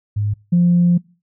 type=tone pair in turn; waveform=sine; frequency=103.83 / 174.62 Hz; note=G#2 / F3; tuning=0 / 0 cents; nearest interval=major sixth; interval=900 cents; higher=second; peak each=-16 / -9 dBFS; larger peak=second; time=0.16-0.34 / 0.52-0.98 s; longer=second; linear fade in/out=10 ms; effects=noise-tail reverb RT60 0.4 s tail -26 dB re dry + tanh soft clip ceiling -6 dBFS